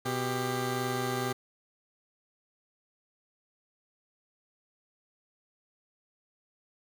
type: tone pair together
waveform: 15% pulse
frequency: 124.8 / 396.4 Hz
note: B2 / G4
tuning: +19 / +19 cents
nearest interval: octave + minor sixth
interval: 2000 cents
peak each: -26 dBFS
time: 0.05-1.33 s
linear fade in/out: 10 ms
effects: none